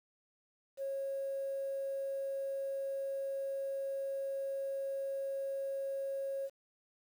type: tone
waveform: sine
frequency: 546 Hz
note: C#5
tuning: 26 cents flat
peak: -34 dBFS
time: 0.77-6.5 s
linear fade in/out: 50 ms
effects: tanh soft clip ceiling -31 dBFS + 10-bit